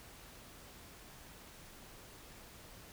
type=silence; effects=pink hiss -55 dBFS RMS until 2.92 s